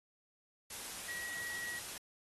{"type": "tone in noise", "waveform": "sine", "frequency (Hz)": 1914, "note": "A#6", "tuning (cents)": 45, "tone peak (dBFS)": -41, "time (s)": [1.08, 1.79], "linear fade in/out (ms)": 5, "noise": "white", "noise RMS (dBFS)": -45, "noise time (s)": [0.7, 1.98], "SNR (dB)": 1, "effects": ["AAC 32 kbps"]}